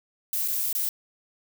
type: noise with dropouts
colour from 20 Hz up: violet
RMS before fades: -27 dBFS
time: 0.33-0.89 s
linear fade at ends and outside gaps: 1 ms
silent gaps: 0.478-0.482 / 0.728-0.75 s
effects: none